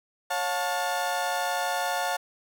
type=chord; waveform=30% pulse; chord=Db augmented; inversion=none; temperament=equal with one note detuned; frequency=554.4 / 714.4 / 880 Hz; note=Db5 / F5 / A5; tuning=0 / +39 / 0 cents; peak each=-31 / -26 / -28 dBFS; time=0.3-2.17 s; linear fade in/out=10 ms; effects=none